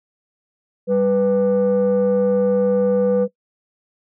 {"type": "tone pair together", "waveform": "sine", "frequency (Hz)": [196, 493.9], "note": ["G3", "B4"], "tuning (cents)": [0, 0], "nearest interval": "octave + major third", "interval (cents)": 1600, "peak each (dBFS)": [-18, -13], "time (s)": [0.87, 3.28], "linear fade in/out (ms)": 50, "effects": ["noise-tail reverb RT60 0.1 s tail -20 dB re dry", "tanh soft clip ceiling -11 dBFS"]}